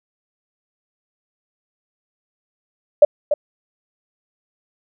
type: tone with echo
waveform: sine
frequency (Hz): 590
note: D5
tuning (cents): +8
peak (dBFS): -3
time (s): 3.02-3.05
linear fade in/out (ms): 5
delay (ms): 290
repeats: 1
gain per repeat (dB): -10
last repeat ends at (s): 3.34
effects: none